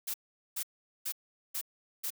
blue noise bursts, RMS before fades -35 dBFS, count 5, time 0.07-2.105 s, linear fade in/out 10 ms, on 71 ms, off 420 ms, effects none

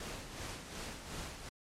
pink noise with tremolo, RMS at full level -42 dBFS, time 0-1.49 s, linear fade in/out 2 ms, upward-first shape sine, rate 2.7 Hz, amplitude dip 55%, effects low-pass 9000 Hz 12 dB/octave + MP3 64 kbps

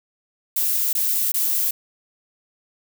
violet noise bursts, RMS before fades -21 dBFS, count 3, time 0.56-1.71 s, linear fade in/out 5 ms, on 370 ms, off 20 ms, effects none

